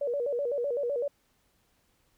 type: tone with vibrato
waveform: sine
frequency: 523.3 Hz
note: C5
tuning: in tune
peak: -27 dBFS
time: 0.01-1.08 s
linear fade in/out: 5 ms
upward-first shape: square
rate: 7.9 Hz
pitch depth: 150 cents each way
effects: pink hiss -70 dBFS RMS until 2.17 s